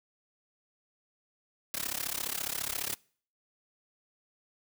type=noise with amplitude modulation; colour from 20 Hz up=white; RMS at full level=-31 dBFS; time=1.74-2.95 s; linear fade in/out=0 ms; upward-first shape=sine; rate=34.6 Hz; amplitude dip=95%; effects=noise-tail reverb RT60 0.5 s tail -25 dB re dry